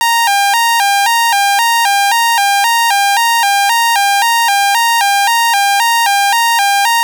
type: tone with vibrato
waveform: sawtooth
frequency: 863 Hz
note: A5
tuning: 34 cents flat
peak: -5 dBFS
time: 0.01-7.03 s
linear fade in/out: 0 ms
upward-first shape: square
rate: 1.9 Hz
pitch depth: 130 cents each way
effects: none